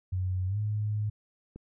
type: tone with pitch glide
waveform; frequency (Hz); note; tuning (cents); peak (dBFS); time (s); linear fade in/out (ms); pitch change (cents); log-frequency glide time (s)
sine; 92.5 to 105.64; F#2 to G#2; 0 to +30; -27; 0.12-1.1; 10; +230; 0.47-0.58
type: click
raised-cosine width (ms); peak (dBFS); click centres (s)
3; -31; 1.56
effects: none